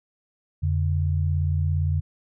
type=tone pair together; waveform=sine; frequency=86.6 / 144.1 Hz; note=F2 / D3; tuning=-14 / -33 cents; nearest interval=major sixth; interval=881 cents; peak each=-21 / -26 dBFS; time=0.62-2.01 s; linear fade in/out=20 ms; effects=none